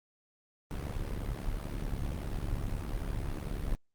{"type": "noise with amplitude modulation", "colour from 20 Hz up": "brown", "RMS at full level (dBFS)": -31, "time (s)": [0.71, 3.75], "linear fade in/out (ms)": 0, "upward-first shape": "sine", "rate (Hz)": 71.1, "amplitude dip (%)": 75, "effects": ["Opus 32 kbps"]}